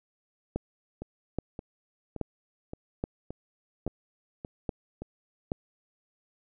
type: two click trains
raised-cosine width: 2 ms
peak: -16 / -24 dBFS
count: 7 / 8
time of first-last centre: 0.56-5.519 / 1.02-5.02 s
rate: 1.21 / 1.75 Hz
effects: none